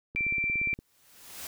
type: click train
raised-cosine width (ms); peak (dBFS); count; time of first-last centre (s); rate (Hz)
3; -28; 12; 0.15-0.79; 17.2
type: tone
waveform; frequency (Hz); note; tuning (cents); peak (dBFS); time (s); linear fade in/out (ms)
sine; 2349; D7; 0; -26; 0.16-0.74; 0
type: noise with exponential growth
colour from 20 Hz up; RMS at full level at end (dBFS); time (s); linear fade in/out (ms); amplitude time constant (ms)
white; -38; 0.73-1.47; 1; 160
effects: none